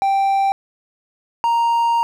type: tone pair in turn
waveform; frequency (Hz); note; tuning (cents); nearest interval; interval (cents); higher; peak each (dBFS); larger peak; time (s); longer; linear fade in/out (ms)
triangle; 784 / 932.3; G5 / A#5; 0 / 0; minor third; 300; second; -12; neither; 0.02-0.52 / 1.44-2.03; second; 0
effects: none